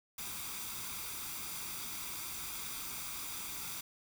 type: noise with comb filter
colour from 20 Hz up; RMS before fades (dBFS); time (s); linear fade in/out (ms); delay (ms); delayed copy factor
white; -42; 0.18-3.81; 5; 0.84; +0.6
effects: none